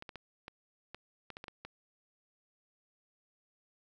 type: clicks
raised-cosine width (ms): 0.3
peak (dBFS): -28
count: 10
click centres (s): 0.024 / 0.092 / 0.157 / 0.481 / 0.946 / 1.303 / 1.369 / 1.441 / 1.482 / 1.65
effects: 11-bit